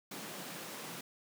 pink high-pass noise, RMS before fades -45 dBFS, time 0.11-1.01 s, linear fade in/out 5 ms, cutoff 140 Hz, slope 48 dB/octave, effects none

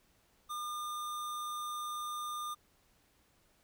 square tone, 1207 Hz, D6, 47 cents sharp, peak -38 dBFS, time 0.49-2.55 s, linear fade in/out 20 ms, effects pink hiss -70 dBFS RMS until 3.63 s

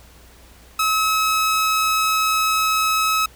sawtooth tone, 1286 Hz, E6, 43 cents flat, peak -13 dBFS, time 0.79-3.26 s, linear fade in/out 5 ms, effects added 60 Hz sine -48 dBFS peak until 3.35 s + pink hiss -49 dBFS RMS until 3.35 s

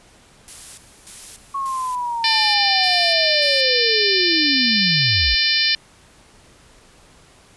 blue noise with tremolo, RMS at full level -35 dBFS, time 0.48-3.61 s, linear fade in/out 0 ms, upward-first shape square, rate 1.7 Hz, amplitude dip 75%
sine linear sweep, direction down, 1108.7 to 46.2 Hz, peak -21 dBFS, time 1.54-5.35 s, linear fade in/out 10 ms
harmonic tone, 597 Hz, D5, 28 cents sharp, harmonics 3 / 4 / 5 / 6 / 7 / 8 / 9, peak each -24 / -23 / -24 / -25 / -21 / -21 / -25 dBFS, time 2.24-5.75 s, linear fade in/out 2 ms
effects pink hiss -50 dBFS RMS until 7.56 s + resampled to 24000 Hz

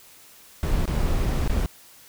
brown noise with dropouts, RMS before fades -22 dBFS, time 0.63-1.66 s, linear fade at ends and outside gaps 0 ms, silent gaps 0.855-0.878 / 1.258-1.262 / 1.476-1.496 s, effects white hiss -50 dBFS RMS until 2.08 s

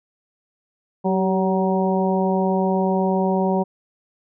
harmonic tone with a mistuned harmonic, 188.2 Hz, F#3, 30 cents sharp, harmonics 1 / 2 / 3 / 4 / 5, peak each -20 / -23 / -25 / -26 / -27 dBFS, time 1.04-3.64 s, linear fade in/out 20 ms, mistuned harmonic 2, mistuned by +35 cents, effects none

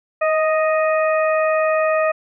harmonic tone with a mistuned harmonic, 622.3 Hz, D#5, in tune, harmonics 1 / 2 / 3 / 4, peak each -16 / -22 / -26 / -28 dBFS, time 0.21-2.12 s, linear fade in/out 10 ms, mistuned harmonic 1, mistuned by +21 cents, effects none

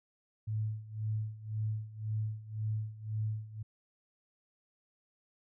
sine tone with tremolo, 108.3 Hz, A2, 27 cents flat, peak -30 dBFS, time 0.47-3.63 s, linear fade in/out 10 ms, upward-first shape sine, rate 1.9 Hz, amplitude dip 85%, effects none

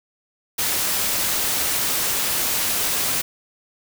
white noise, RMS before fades -22 dBFS, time 0.58-3.22 s, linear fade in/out 10 ms, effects none

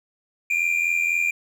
triangle tone pair together, 2371 / 2455 Hz, D7 / D#7, +16 / -24 cents, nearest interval minor second, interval 60 cents, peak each -20 / -22 dBFS, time 0.5-1.31 s, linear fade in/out 5 ms, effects none

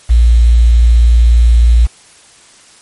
sine tone with quantisation, 58.27 Hz, A#1, in tune, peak -3 dBFS, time 0.09-1.87 s, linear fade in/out 20 ms, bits 5, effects white hiss -42 dBFS RMS until 2.81 s + MP3 48 kbps

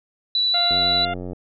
sine tone with vibrato, 3953 Hz, B7, 1 cent sharp, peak -17 dBFS, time 0.35-1.05 s, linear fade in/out 2 ms, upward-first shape sine, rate 12 Hz, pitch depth 8 cents each way
harmonic tone, 698.5 Hz, F5, in tune, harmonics 1 / 2 / 3 / 4 / 5, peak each -24 / -30 / -34 / -36 / -38 dBFS, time 0.54-1.14 s, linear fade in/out 5 ms
click train, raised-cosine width 2 ms, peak -19 dBFS, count 57, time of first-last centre 0.71-1.332 s, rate 90 Hz
effects none

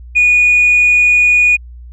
sine tone, 2457 Hz, D#7, 22 cents flat, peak -5 dBFS, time 0.15-1.57 s, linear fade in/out 20 ms, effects tanh soft clip ceiling -3 dBFS + added 60 Hz sine -30 dBFS peak until 1.92 s

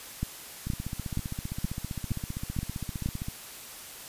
two click trains, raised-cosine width 5 ms, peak -21 / -16 dBFS, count 41 / 7, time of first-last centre 0.67-3.284 / 0.23-3.06 s, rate 15.3 / 2.12 Hz, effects white hiss -44 dBFS RMS until 4.08 s + resampled to 32000 Hz

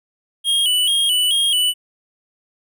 square tone with vibrato, 3106 Hz, G7, 17 cents flat, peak -15 dBFS, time 0.44-1.74 s, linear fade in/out 50 ms, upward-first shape square, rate 2.3 Hz, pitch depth 77 cents each way, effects none

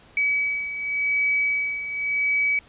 sine beating tone pair, 2279 / 2279.89 Hz, C#7 / C#7, +47 / +48 cents, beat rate 0.89 Hz, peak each -22 / -28 dBFS, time 0.17-2.59 s, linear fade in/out 2 ms, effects pink hiss -52 dBFS RMS until 2.68 s + resampled to 8000 Hz

